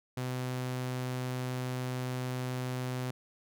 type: tone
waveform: sawtooth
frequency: 127 Hz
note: B2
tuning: 49 cents sharp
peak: -29 dBFS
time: 0.17-3.11 s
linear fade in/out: 5 ms
effects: none